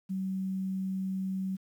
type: tone with quantisation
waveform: sine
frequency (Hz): 190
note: F#3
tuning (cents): +46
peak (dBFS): -30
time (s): 0.09-1.57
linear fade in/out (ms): 20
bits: 10
effects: none